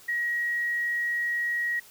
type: tone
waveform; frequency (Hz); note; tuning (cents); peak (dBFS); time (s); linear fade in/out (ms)
sine; 1900; A#6; +33; -25; 0.08-1.8; 10
effects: white hiss -52 dBFS RMS until 1.9 s